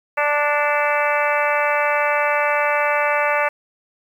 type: harmonic tone with a mistuned harmonic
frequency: 293.7 Hz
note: D4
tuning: in tune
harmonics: 2 / 3 / 4 / 5 / 6 / 7 / 8 / 9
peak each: -21 / -23 / -24 / -25 / -26 / -26 / -27 / -28 dBFS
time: 0.17-3.49 s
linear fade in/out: 10 ms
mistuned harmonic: 8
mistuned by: -38 cents
effects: 8-bit